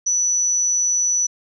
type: tone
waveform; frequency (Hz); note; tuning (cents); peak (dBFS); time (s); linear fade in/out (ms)
sine; 5940; F#8; +6; -16; 0.06-1.27; 10
effects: none